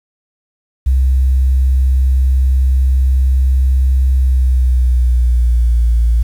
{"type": "tone with pitch glide", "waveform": "sine", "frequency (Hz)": [65.41, 57.6], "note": ["C2", "A#1"], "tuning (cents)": [0, -20], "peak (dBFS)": -7, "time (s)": [0.86, 6.23], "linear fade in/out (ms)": 10, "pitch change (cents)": -220, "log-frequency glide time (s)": [4.12, 5.94], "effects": ["tanh soft clip ceiling -5 dBFS", "7-bit"]}